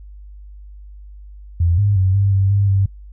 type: tone with pitch steps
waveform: sine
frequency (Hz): 85.3 / 101.8 / 94.1 / 99.2 / 97.1 / 100.1 / 97.6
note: F2 / G#2 / F#2 / G2 / G2 / G2 / G2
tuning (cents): -40 / -34 / +30 / +21 / -16 / +37 / -7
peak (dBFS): -12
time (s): 1.6-2.86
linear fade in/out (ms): 5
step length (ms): 180
effects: noise-tail reverb RT60 0.1 s tail -24 dB re dry + added 50 Hz sine -35 dBFS peak until 3.12 s